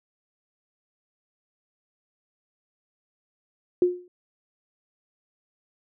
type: tone with exponential decay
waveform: sine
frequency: 357.7 Hz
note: F4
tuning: 41 cents sharp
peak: -13 dBFS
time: 3.82-4.08 s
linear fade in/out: 2 ms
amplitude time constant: 55 ms
effects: none